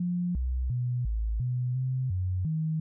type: tone with pitch steps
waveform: sine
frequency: 177 / 63.2 / 123.4 / 54.6 / 124.7 / 129.4 / 92 / 158.1 Hz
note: F3 / B1 / B2 / A1 / B2 / C3 / F#2 / D#3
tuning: +23 / +41 / -1 / -13 / +17 / -19 / -9 / +28 cents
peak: -26 dBFS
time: 0-2.8 s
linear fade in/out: 5 ms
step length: 350 ms
effects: none